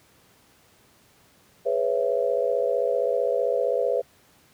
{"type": "chord", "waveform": "sine", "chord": "C# minor seventh", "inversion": "second", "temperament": "just", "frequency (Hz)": [415.8, 498.9, 554.4, 665.2], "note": ["G#4", "B4", "C#5", "E5"], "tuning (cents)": [2, 17, 0, 16], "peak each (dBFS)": [-29, -24, -26, -29], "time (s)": [1.65, 4.02], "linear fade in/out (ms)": 20, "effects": ["pink hiss -58 dBFS RMS until 4.53 s", "high-pass 80 Hz 12 dB/octave"]}